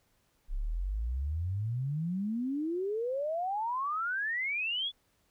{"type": "exponential sweep", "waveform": "sine", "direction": "up", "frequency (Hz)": [31.56, 3492], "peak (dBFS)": -30, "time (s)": [0.48, 4.92], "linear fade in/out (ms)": 50, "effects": ["pink hiss -72 dBFS RMS until 5.3 s"]}